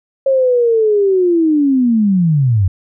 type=linear sweep; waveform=sine; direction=down; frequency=545 to 87.8 Hz; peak=-9 dBFS; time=0.26-2.68 s; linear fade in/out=5 ms; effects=none